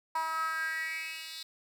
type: tone with high-pass filter sweep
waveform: 10% pulse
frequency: 321.1 Hz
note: E4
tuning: 45 cents flat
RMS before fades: -35 dBFS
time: 0.15-1.43 s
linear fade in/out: 5 ms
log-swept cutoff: 960 to 3700 Hz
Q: 6.6
effects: none